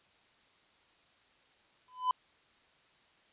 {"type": "tone with exponential growth", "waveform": "triangle", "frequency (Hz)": 1007, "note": "B5", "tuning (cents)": 33, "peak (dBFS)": -21, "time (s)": [1.88, 2.11], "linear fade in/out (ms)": 2, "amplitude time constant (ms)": 48, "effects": ["white hiss -66 dBFS RMS until 3.32 s", "resampled to 8000 Hz"]}